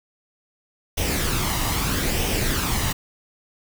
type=noise with flanger; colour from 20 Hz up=pink; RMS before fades=-23 dBFS; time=0.97-2.93 s; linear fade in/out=10 ms; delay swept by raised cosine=0.34 to 1.04 ms; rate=0.78 Hz; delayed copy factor=+0.5; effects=none